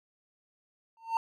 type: tone with exponential growth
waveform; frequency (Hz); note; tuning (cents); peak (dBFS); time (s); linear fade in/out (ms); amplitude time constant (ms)
triangle; 907; A#5; -48; -20; 0.97-1.17; 1; 42
effects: none